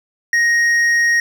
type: tone with hard clipping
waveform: triangle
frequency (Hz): 1873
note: A#6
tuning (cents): +8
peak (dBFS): -13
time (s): 0.33-1.2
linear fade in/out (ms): 2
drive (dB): 9
effects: none